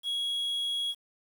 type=tone; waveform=triangle; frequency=3322 Hz; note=G#7; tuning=in tune; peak=-27 dBFS; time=0.03-0.95 s; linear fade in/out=50 ms; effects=9-bit